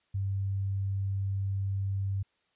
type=tone; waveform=sine; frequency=97.8 Hz; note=G2; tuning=4 cents flat; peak=-28 dBFS; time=0.14-2.23 s; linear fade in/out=10 ms; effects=white hiss -73 dBFS RMS until 2.55 s + resampled to 8000 Hz